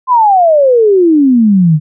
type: exponential sweep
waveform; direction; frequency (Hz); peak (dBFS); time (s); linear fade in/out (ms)
sine; down; 1046.5 to 146.83; -4; 0.07-1.8; 50
effects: none